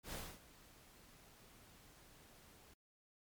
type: noise with ADSR envelope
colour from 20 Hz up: pink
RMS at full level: -45 dBFS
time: 0.03-2.74 s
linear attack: 93 ms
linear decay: 260 ms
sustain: -18 dB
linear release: 6 ms
effects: MP3 96 kbps